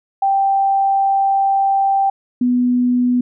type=tone pair in turn; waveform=sine; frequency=784 / 246.9 Hz; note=G5 / B3; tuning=0 / 0 cents; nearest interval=octave + minor sixth; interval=2000 cents; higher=first; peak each=-12 dBFS; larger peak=neither; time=0.22-2.1 / 2.41-3.21 s; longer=first; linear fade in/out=5 ms; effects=none